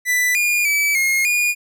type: tone with pitch steps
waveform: 45% pulse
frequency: 1985 / 2426 / 2299 / 2147 / 2439 Hz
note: B6 / D#7 / D7 / C7 / D#7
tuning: +8 / -44 / -37 / +44 / -35 cents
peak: -15 dBFS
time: 0.05-1.55 s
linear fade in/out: 50 ms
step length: 300 ms
effects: none